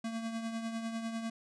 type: tone with tremolo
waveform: square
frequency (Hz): 226.8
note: A#3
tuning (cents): -47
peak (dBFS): -34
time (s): 0.04-1.3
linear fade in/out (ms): 5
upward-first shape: triangle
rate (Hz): 10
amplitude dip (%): 55
effects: resampled to 22050 Hz